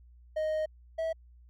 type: tone pair in turn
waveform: triangle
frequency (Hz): 622.3 / 649.1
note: D#5 / E5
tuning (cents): 0 / -27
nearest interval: minor second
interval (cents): 73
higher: second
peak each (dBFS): -26 / -27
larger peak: first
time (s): 0.36-0.66 / 0.98-1.13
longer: first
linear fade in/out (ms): 10
effects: added 60 Hz sine -53 dBFS peak until 1.49 s